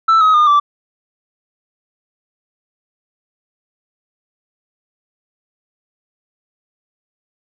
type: tone with pitch steps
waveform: sine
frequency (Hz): 1324 / 1268.6 / 1215.5 / 1164.7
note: E6 / D#6 / D#6 / D6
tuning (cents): +7 / +33 / -41 / -15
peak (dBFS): -5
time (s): 0.08-0.6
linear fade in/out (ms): 10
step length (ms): 130
effects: tanh soft clip ceiling -7 dBFS